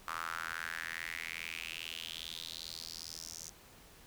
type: tone with high-pass filter sweep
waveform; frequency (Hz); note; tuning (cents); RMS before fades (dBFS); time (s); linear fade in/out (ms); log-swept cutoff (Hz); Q
square; 41.2; E1; 0; -43; 0.07-3.5; 10; 1200 to 6200; 4.9
effects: pink hiss -58 dBFS RMS until 4.06 s